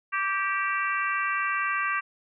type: harmonic tone with a mistuned harmonic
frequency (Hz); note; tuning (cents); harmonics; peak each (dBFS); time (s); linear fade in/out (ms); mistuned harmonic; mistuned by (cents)
388.2; G4; -17; 3 / 4 / 5 / 6 / 7; -28 / -30 / -32 / -34 / -35; 0.12-2.01; 20; 4; +27
effects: none